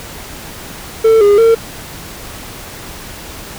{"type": "tone with pitch steps", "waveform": "triangle", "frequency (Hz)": [446.5, 408.1, 455.3], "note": ["A4", "G#4", "A#4"], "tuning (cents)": [25, -30, -41], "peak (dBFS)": -3, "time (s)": [1.04, 1.55], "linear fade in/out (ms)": 10, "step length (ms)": 170, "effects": ["pink hiss -30 dBFS RMS until 3.58 s"]}